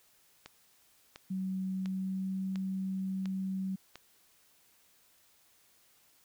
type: click train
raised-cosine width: 0.2 ms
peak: -28 dBFS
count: 6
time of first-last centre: 0.46-3.957 s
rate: 1.43 Hz
type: tone with pitch glide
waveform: sine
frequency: 188.8 to 190.33 Hz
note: F#3 to F#3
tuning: +35 to +49 cents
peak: -32 dBFS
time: 1.3-3.76 s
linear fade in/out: 10 ms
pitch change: +14 cents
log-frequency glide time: 1.79-2.38 s
effects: white hiss -66 dBFS RMS until 6.24 s